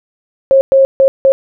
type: tone bursts at uneven times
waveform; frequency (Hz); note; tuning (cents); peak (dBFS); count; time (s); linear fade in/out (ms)
sine; 539; C#5; -49; -4; 4; 0.51-0.61 / 0.72-0.85 / 1-1.08 / 1.25-1.32; 0
effects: none